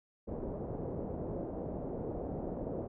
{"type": "low-pass noise", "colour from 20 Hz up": "white", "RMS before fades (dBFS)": -39, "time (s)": [0.27, 2.88], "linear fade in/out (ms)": 20, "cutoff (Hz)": 570, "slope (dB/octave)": 24, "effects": []}